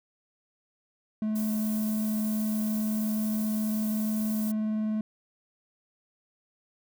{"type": "tone with vibrato", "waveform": "triangle", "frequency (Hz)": 215.8, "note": "A3", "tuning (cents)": -33, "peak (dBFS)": -24, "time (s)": [1.22, 5.01], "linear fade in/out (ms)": 2, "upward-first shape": "square", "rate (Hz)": 20, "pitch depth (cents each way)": 12}
{"type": "noise", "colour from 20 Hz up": "violet", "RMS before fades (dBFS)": -39, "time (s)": [1.35, 4.52], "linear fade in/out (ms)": 10}
{"effects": []}